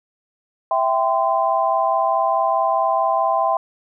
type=chord; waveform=sine; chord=C major; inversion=first; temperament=equal with one note detuned; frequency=659.3 / 784 / 1030.3 Hz; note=E5 / G5 / C6; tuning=0 / 0 / -27 cents; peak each=-20 dBFS; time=0.71-3.57 s; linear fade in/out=2 ms; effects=none